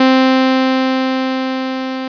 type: tone with level ramp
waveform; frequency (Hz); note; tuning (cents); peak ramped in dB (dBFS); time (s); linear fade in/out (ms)
sawtooth; 261.4; C4; -1; -3 to -16; 0-2.08; 5
effects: resampled to 11025 Hz + 7-bit